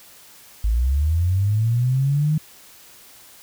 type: linear sweep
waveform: sine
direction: up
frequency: 51 to 157 Hz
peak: -16 dBFS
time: 0.64-2.38 s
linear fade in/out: 5 ms
effects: white hiss -47 dBFS RMS until 3.42 s